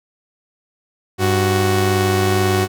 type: tone pair together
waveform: sawtooth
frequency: 98.3 / 370.9 Hz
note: G2 / F#4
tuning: +5 / +4 cents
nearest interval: octave + major seventh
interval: 2299 cents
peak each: -13 dBFS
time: 1.18-2.68 s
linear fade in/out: 50 ms
effects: none